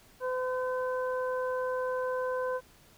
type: harmonic tone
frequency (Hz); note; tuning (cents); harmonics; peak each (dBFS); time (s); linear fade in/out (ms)
509; C5; -48; 1 / 2 / 3; -30 / -36 / -40; 0.2-2.61; 50
effects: pink hiss -59 dBFS RMS until 2.97 s